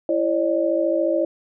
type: tone cluster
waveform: sine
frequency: 334.7 / 550 / 604 Hz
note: E4 / C#5 / D5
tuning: +26 / -14 / +48 cents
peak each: -22 dBFS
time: 0.09-1.25 s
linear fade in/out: 2 ms
effects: none